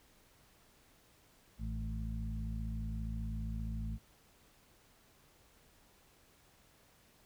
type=harmonic tone with a mistuned harmonic; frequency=55 Hz; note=A1; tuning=in tune; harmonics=1 / 2 / 3 / 4; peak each=-38 / -43 / -47 / -45 dBFS; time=1.58-3.99 s; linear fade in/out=50 ms; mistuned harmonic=3; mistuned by=-21 cents; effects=pink hiss -66 dBFS RMS until 7.25 s